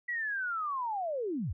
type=linear sweep; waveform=sine; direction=down; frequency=1966 to 59.7 Hz; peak=-31 dBFS; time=0.08-1.53 s; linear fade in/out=10 ms; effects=none